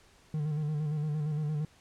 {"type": "tone with vibrato", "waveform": "triangle", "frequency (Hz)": 151.2, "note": "D#3", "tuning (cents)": -49, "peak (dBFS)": -27, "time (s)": [0.34, 1.65], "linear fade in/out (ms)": 2, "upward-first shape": "square", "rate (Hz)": 8.7, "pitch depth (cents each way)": 41, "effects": ["pink hiss -61 dBFS RMS until 1.8 s", "low-pass 9000 Hz 12 dB/octave"]}